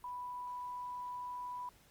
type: tone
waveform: sine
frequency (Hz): 987.8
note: B5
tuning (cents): 0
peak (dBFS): -40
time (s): 0.04-1.69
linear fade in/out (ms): 2
effects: pink hiss -65 dBFS RMS until 1.9 s + Opus 32 kbps